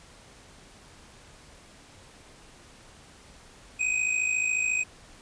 square tone with amplitude modulation, 2510 Hz, D#7, 15 cents sharp, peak -22 dBFS, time 3.79-4.84 s, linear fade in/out 20 ms, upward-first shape sine, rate 54.1 Hz, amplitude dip 65%, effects pink hiss -52 dBFS RMS until 5.21 s + resampled to 22050 Hz

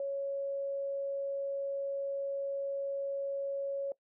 sine tone, 554.4 Hz, C#5, in tune, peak -32 dBFS, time 0-3.92 s, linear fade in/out 2 ms, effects noise-tail reverb RT60 0.1 s tail -20 dB re dry

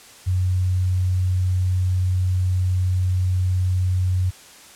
sine tone, 91.9 Hz, F#2, 11 cents flat, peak -17 dBFS, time 0.26-4.31 s, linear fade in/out 20 ms, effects white hiss -45 dBFS RMS until 4.75 s + low-pass 10000 Hz 12 dB/octave

